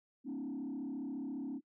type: tone with frequency modulation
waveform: sine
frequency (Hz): 270.3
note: C#4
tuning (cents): -44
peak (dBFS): -36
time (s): 0.24-1.61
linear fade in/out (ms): 50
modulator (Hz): 34.5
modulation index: 1.2
effects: noise-tail reverb RT60 0.1 s tail -25 dB re dry + tanh soft clip ceiling -35 dBFS